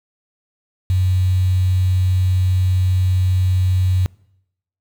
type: tone with quantisation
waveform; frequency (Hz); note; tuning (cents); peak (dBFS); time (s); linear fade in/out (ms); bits
sine; 92.5; F#2; 0; -13; 0.9-4.06; 0; 6
effects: noise-tail reverb RT60 0.8 s tail -24 dB re dry